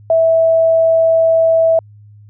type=tone; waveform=sine; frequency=654 Hz; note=E5; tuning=14 cents flat; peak=-8 dBFS; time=0.1-1.79 s; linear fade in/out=2 ms; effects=added 104 Hz sine -38 dBFS peak until 2.29 s